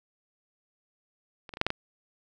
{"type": "clicks", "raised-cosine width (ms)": 0.3, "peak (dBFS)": [-27, -23, -23, -7, -10, -13], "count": 6, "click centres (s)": [1.492, 1.538, 1.571, 1.614, 1.666, 1.704], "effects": []}